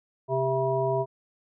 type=harmonic tone with a mistuned harmonic; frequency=132 Hz; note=C3; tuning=16 cents sharp; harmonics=1 / 3 / 5 / 7; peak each=-30 / -27 / -27 / -31 dBFS; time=0.28-1.06 s; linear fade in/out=50 ms; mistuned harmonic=7; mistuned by=+75 cents; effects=none